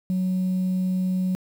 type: tone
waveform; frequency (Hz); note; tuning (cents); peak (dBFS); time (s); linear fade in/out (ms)
sine; 185; F#3; 0; -19; 0.1-1.35; 0
effects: tanh soft clip ceiling -19 dBFS + 8-bit